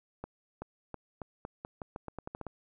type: accelerating click train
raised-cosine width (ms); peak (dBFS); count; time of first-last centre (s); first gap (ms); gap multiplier
1; -25; 14; 0.24-2.467; 380; 0.85
effects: none